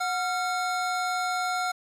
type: tone pair together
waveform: square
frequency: 731.6 / 1381 Hz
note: F#5 / F6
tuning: -20 / -20 cents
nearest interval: major seventh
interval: 1100 cents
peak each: -29 / -30 dBFS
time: 0-1.72 s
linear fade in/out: 10 ms
effects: low-pass 9000 Hz 12 dB/octave + 9-bit